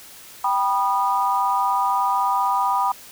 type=chord; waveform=sine; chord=G augmented; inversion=none; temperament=just; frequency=784 / 980 / 1225 Hz; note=G5 / B5 / D#6; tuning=0 / -14 / -27 cents; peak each=-23 / -20 / -24 dBFS; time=0.44-2.92 s; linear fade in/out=5 ms; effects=white hiss -43 dBFS RMS until 3.11 s